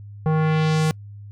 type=tone with low-pass filter sweep; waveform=square; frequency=156.7 Hz; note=D#3; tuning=13 cents sharp; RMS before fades=-19 dBFS; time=0.26-0.91 s; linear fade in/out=0 ms; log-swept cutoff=900 to 11000 Hz; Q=1.1; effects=noise-tail reverb RT60 0.1 s tail -26 dB re dry + added 102 Hz sine -36 dBFS peak until 1.31 s